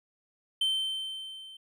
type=tone with level ramp; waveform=triangle; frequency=3100 Hz; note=G7; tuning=20 cents flat; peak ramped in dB=-22 to -44 dBFS; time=0.61-1.57 s; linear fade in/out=5 ms; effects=none